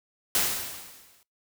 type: noise with exponential decay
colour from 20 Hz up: white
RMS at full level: -22 dBFS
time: 0.35-1.23 s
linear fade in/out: 1 ms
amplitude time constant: 190 ms
effects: noise-tail reverb RT60 0.2 s tail -22 dB re dry